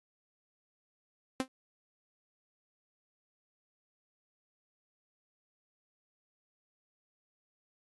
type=tone with exponential decay; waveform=sawtooth; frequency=261.6 Hz; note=C4; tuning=in tune; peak=-22 dBFS; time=1.4-1.48 s; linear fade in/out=1 ms; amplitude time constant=16 ms; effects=AAC 32 kbps